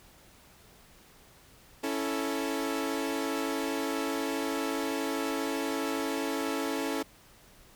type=chord; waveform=sawtooth; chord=A major; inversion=first; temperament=equal; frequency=277.2 / 329.6 / 440 Hz; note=C#4 / E4 / A4; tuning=0 / 0 / 0 cents; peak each=-29 / -31 / -31 dBFS; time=1.83-7.03 s; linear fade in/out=10 ms; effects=pink hiss -57 dBFS RMS until 7.75 s